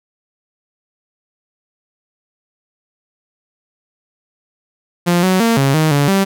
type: tone with pitch steps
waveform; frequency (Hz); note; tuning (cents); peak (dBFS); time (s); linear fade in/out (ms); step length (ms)
sawtooth; 174.5 / 186.3 / 229.6 / 137.1 / 156.7 / 143 / 194.9; F3 / F#3 / A#3 / C#3 / D#3 / D3 / G3; -1 / +12 / -26 / -19 / +13 / -46 / -10; -7; 5.06-6.25; 20; 170
effects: none